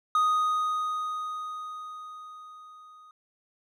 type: tone with level ramp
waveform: triangle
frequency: 1244.5 Hz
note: D#6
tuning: in tune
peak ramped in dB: -18 to -48 dBFS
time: 0.15-3.11 s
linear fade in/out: 2 ms
effects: none